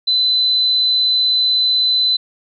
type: tone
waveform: sine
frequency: 4022 Hz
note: B7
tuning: 31 cents sharp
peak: -12 dBFS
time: 0.07-2.17 s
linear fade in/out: 10 ms
effects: none